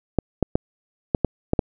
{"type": "clicks", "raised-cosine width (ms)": 2, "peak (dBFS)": -4, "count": 7, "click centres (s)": [0.187, 0.427, 0.555, 1.148, 1.247, 1.534, 1.592], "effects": []}